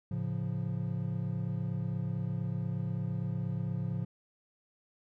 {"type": "chord", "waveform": "triangle", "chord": "A augmented", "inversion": "none", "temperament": "equal", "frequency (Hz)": [110, 138.59, 174.61], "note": ["A2", "C#3", "E#3"], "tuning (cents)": [0, 0, 0], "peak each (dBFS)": -34, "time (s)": [0.11, 4.05], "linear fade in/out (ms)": 5, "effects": []}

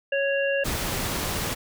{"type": "harmonic tone", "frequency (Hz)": 554.4, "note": "C#5", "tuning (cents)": 0, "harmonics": [1, 3, 5], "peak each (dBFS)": [-23, -28, -30], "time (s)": [0.12, 0.64], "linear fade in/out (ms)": 5}
{"type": "noise", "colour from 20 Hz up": "pink", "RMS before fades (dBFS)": -28, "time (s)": [0.64, 1.55], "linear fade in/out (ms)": 20}
{"effects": []}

